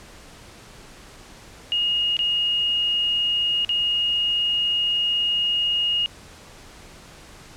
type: tone with dropouts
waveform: sine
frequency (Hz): 2862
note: F7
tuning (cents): +42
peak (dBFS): -19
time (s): 1.72-6.06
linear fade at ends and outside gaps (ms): 0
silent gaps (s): 2.168-2.191 / 3.648-3.692
effects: pink hiss -45 dBFS RMS until 7.56 s + low-pass 9000 Hz 12 dB/octave